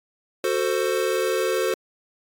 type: chord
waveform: square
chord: F# diminished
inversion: none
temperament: equal with one note detuned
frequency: 370 / 446.4 / 523.3 Hz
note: F#4 / A4 / C5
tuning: 0 / +25 / 0 cents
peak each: -26 dBFS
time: 0.44-1.74 s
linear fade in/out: 2 ms
effects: AAC 64 kbps